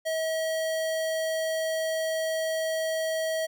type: tone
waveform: square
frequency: 641 Hz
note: E5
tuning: 49 cents flat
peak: -27 dBFS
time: 0.05-3.47 s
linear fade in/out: 20 ms
effects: none